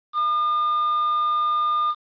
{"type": "tone with quantisation", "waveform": "triangle", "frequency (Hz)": 1210, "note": "D#6", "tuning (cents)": -49, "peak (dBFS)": -17, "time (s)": [0.13, 1.95], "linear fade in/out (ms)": 50, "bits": 7, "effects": ["resampled to 11025 Hz"]}